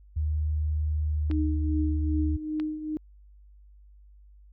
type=tone with pitch glide; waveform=sine; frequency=76.4 to 75.74 Hz; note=D#2 to D#2; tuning=-31 to -46 cents; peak=-24 dBFS; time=0.16-2.37 s; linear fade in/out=10 ms; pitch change=-15 cents; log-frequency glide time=0.97-1.26 s
type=tone with tremolo; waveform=sine; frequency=307.8 Hz; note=D#4; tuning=19 cents flat; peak=-25 dBFS; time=1.3-2.97 s; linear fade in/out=0 ms; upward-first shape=triangle; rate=2.5 Hz; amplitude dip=70%
type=clicks; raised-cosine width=0.3 ms; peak=-24 dBFS; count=2; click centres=1.313 / 2.599 s
effects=added 50 Hz sine -50 dBFS peak until 4.52 s